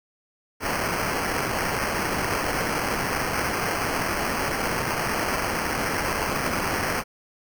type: noise with sample-and-hold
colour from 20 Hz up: white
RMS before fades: -26 dBFS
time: 0.6-7.04 s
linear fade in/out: 50 ms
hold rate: 3675 Hz
effects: none